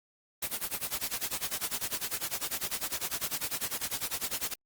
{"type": "noise with tremolo", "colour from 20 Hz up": "white", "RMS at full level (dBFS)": -31, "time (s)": [0.42, 4.54], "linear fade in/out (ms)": 5, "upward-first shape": "sine", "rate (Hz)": 10, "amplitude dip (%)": 90, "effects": ["Opus 24 kbps"]}